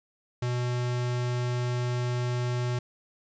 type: tone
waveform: square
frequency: 122.9 Hz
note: B2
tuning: 8 cents flat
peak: -27 dBFS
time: 0.42-2.79 s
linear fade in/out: 5 ms
effects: resampled to 16000 Hz + 10-bit